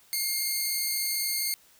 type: tone pair together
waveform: 10% pulse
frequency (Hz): 2129 / 4511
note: C7 / C#8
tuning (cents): +30 / +29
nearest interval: octave + minor second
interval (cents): 1299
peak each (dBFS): -22 / -22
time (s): 0.13-1.54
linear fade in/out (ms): 0
effects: white hiss -59 dBFS RMS until 1.79 s